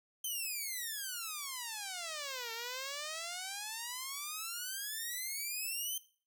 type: exponential two-way sweep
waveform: 5% pulse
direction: down then up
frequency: 3130 to 450 to 3130 Hz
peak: -28 dBFS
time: 0.24-5.98 s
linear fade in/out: 5 ms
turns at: 2.52 s
effects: noise-tail reverb RT60 0.4 s tail -17 dB re dry